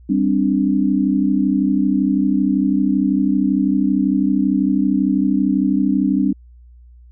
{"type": "chord", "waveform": "sine", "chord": "G suspended fourth", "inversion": "none", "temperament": "just", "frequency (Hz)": [196, 261.3, 294], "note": ["G3", "C4", "D4"], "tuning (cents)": [0, -2, 2], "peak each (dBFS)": -18, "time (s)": [0.09, 6.33], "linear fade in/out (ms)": 10, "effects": ["added 60 Hz sine -41 dBFS peak until 7.11 s"]}